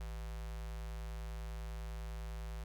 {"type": "tone with notch filter", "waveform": "square", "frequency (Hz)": 55, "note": "A1", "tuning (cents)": 0, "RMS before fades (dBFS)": -43, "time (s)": [0, 2.64], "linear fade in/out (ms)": 5, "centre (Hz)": 270, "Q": 1.1, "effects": []}